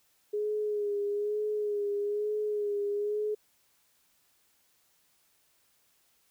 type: tone with vibrato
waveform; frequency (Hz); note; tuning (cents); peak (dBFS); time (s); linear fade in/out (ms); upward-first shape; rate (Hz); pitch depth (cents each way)
sine; 415.3; G#4; 0; -28; 0.33-3.35; 10; sine; 1.1; 36
effects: white hiss -69 dBFS RMS until 6.3 s